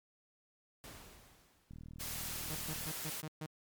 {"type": "noise with exponential decay", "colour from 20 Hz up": "pink", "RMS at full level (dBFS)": -49, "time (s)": [0.84, 2.22], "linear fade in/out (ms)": 0, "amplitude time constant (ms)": 300}
{"type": "click train", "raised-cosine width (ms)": 5, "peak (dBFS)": -38, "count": 47, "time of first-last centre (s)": [1.71, 2.86], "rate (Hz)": 40}
{"type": "noise", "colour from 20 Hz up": "white", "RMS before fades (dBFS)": -42, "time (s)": [1.99, 3.22], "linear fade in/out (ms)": 20}
{"type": "tone bursts", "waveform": "sawtooth", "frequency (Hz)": 155.56, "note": "D#3", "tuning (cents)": 0, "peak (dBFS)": -36, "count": 6, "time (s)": [2.5, 3.462], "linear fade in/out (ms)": 5, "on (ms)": 52, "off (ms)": 130}
{"effects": ["MP3 96 kbps"]}